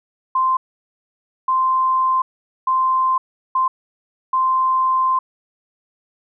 sine tone bursts at uneven times, 1042 Hz, C6, 7 cents flat, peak -14 dBFS, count 5, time 0.35-0.57 / 1.48-2.22 / 2.67-3.18 / 3.55-3.68 / 4.33-5.19 s, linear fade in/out 5 ms, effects none

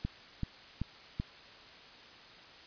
click train, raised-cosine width 5 ms, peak -21 dBFS, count 4, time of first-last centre 0.05-1.199 s, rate 2.61 Hz, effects white hiss -53 dBFS RMS until 2.66 s + resampled to 11025 Hz

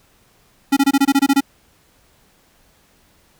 square tone bursts, 276.6 Hz, C#4, 4 cents flat, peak -11 dBFS, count 10, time 0.72-1.407 s, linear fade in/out 10 ms, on 48 ms, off 23 ms, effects pink hiss -56 dBFS RMS until 3.39 s

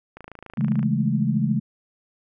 click train, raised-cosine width 0.5 ms, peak -24 dBFS, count 19, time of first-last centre 0.17-0.829 s, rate 27.3 Hz
sine chord, A major seventh, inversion first, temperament just, 137.5 / 165 / 206.2 / 220 Hz, C#3 / E3 / G#3 / A3, -14 / +2 / -12 / 0 cents, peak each -24 / -26 / -24 / -24 dBFS, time 0.57-1.6 s, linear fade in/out 20 ms
effects none

